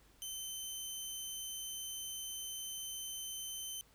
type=tone; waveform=15% pulse; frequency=3077 Hz; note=G7; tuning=33 cents flat; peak=-34 dBFS; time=0.22-3.81 s; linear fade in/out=0 ms; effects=added 50 Hz sine -68 dBFS peak until 3.94 s + pink hiss -67 dBFS RMS until 3.94 s